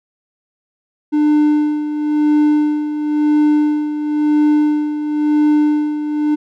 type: tone with tremolo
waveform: triangle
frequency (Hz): 299.6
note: D4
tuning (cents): +35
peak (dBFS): -7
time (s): 1.12-6.36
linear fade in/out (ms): 20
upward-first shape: sine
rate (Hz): 0.97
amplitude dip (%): 65
effects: none